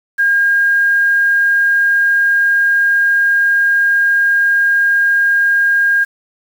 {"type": "tone with quantisation", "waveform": "sine", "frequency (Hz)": 1617, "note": "G#6", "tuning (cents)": -47, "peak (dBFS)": -9, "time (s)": [0.18, 6.05], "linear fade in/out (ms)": 20, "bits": 6, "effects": []}